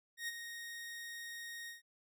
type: tone with ADSR envelope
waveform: sawtooth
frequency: 1864.7 Hz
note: A#6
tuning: in tune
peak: -33 dBFS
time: 0.17-1.82 s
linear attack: 110 ms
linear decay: 27 ms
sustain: -8 dB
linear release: 140 ms
effects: none